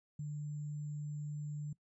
sine tone with sample-and-hold, 148.3 Hz, D3, 17 cents sharp, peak -38 dBFS, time 0.19-1.73 s, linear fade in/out 5 ms, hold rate 7350 Hz, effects noise-tail reverb RT60 0.1 s tail -20 dB re dry + resampled to 22050 Hz

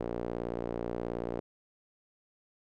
sawtooth tone with band-pass filter, 58.6 Hz, A#1, 10 cents sharp, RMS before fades -36 dBFS, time 0-1.4 s, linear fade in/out 5 ms, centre 450 Hz, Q 1.7, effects none

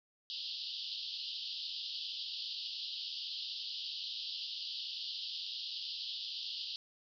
white band-pass noise, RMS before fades -42 dBFS, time 0.3-6.76 s, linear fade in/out 0 ms, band 2900 to 5000 Hz, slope 96 dB/octave, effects none

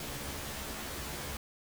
pink noise with comb filter, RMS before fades -40 dBFS, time 0-1.37 s, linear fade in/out 2 ms, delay 14 ms, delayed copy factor +0.95, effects none

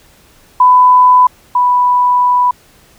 sine tone pair in turn, 1000 / 987.9 Hz, B5 / B5, +21 / 0 cents, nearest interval unison, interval 21 cents, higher first, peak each -3 / -7 dBFS, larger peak first, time 0.6-1.27 / 1.55-2.51 s, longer second, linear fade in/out 5 ms, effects pink hiss -46 dBFS RMS until 2.98 s

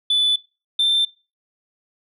sine tone pair in turn, 3484 / 3565 Hz, A7 / A7, -18 / +22 cents, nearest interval unison, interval 40 cents, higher second, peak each -13 dBFS, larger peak neither, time 0.1-0.36 / 0.79-1.05 s, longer neither, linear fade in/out 5 ms, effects noise-tail reverb RT60 0.3 s tail -21 dB re dry + tanh soft clip ceiling -13 dBFS

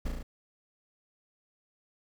brown noise with echo, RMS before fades -30 dBFS, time 0.05-0.09 s, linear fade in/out 10 ms, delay 35 ms, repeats 4, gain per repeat -2 dB, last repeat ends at 0.23 s, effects none

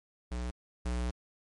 square tone pair in turn, 60.7 / 60.7 Hz, B1 / B1, -29 / -29 cents, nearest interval unison, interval 0 cents, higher neither, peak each -34 / -31 dBFS, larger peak second, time 0.31-0.51 / 0.85-1.11 s, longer second, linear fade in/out 10 ms, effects MP3 48 kbps

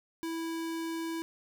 square tone, 328.7 Hz, E4, 5 cents flat, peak -34 dBFS, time 0.23-1.22 s, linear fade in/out 0 ms, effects none

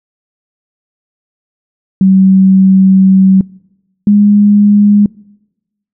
sine tone pair in turn, 190.6 / 205.6 Hz, G3 / G#3, -48 / -17 cents, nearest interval minor second, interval 131 cents, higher second, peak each -3 dBFS, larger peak neither, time 2.01-3.41 / 4.07-5.06 s, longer first, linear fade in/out 2 ms, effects noise-tail reverb RT60 1.0 s tail -24 dB re dry

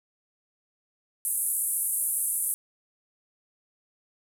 white band-pass noise, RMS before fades -28 dBFS, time 1.25-2.54 s, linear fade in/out 0 ms, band 9100 to 12000 Hz, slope 48 dB/octave, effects none

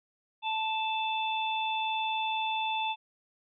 harmonic tone, 879 Hz, A5, 2 cents flat, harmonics 1 / 3 / 4, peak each -30 / -35 / -36 dBFS, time 0.42-2.96 s, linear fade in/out 50 ms, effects none

